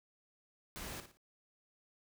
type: noise with echo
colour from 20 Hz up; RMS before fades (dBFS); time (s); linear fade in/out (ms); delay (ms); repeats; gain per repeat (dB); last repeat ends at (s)
pink; -45; 0.76-1; 0; 57; 3; -9; 1.171
effects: none